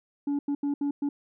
sine tone bursts at uneven times, 285.5 Hz, D4, 49 cents flat, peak -22 dBFS, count 5, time 0.27-0.39 / 0.48-0.55 / 0.63-0.74 / 0.81-0.91 / 1.02-1.09 s, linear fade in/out 5 ms, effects tanh soft clip ceiling -24 dBFS

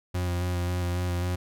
40% pulse tone with vibrato, 88.8 Hz, F2, 29 cents sharp, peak -25 dBFS, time 0.14-1.36 s, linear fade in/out 10 ms, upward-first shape square, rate 3.7 Hz, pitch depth 16 cents each way, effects none

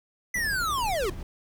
square linear sweep, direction down, 2018 to 340.7 Hz, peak -26 dBFS, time 0.34-1.1 s, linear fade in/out 5 ms
brown noise with tremolo, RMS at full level -36 dBFS, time 0.35-1.23 s, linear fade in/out 2 ms, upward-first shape sine, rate 12 Hz, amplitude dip 25%
effects none

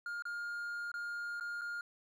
triangle tone with dropouts, 1414 Hz, F6, 21 cents sharp, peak -36 dBFS, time 0.06-1.81 s, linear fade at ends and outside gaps 2 ms, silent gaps 0.223-0.253 / 0.917-0.94 / 1.399-1.408 / 1.612-1.616 s, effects none

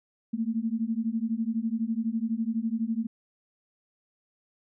sine beating tone pair, 220 / 232 Hz, A3 / A#3, 0 / -8 cents, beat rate 12 Hz, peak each -29 dBFS, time 0.33-3.07 s, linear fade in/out 10 ms, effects none

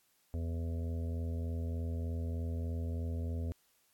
harmonic tone, 83.3 Hz, E2, 19 cents sharp, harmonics 1 / 2 / 3 / 5 / 6 / 7 / 8, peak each -34 / -48 / -44 / -51 / -52 / -55 / -57 dBFS, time 0.34-3.52 s, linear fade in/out 0 ms, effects white hiss -72 dBFS RMS until 3.93 s + AAC 64 kbps

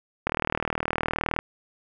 click train, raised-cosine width 0.5 ms, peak -9 dBFS, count 45, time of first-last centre 0.27-1.39 s, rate 39.3 Hz, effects none

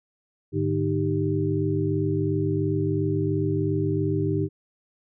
sine tone cluster, 102.8 / 150 / 308.8 / 391.7 Hz, G#2 / D3 / D#4 / G4, -17 / +37 / -13 / -1 cents, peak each -27 dBFS, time 0.52-4.49 s, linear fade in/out 50 ms, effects none

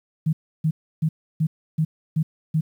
sine tone bursts, 157.7 Hz, D#3, 24 cents sharp, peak -17 dBFS, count 7, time 0.26-2.61 s, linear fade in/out 10 ms, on 70 ms, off 310 ms, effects 9-bit

